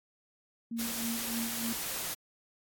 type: tone with tremolo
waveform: sine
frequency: 231.2 Hz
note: A#3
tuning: 14 cents flat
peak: -32 dBFS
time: 0.71-1.73 s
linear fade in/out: 5 ms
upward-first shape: sine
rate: 3.3 Hz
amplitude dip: 75%
type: noise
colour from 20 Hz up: white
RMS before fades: -36 dBFS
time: 0.78-2.15 s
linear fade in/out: 20 ms
effects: AAC 64 kbps